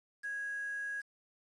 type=tone with quantisation; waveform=sine; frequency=1655 Hz; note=G#6; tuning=6 cents flat; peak=-36 dBFS; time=0.23-1.02 s; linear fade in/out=20 ms; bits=9; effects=resampled to 24000 Hz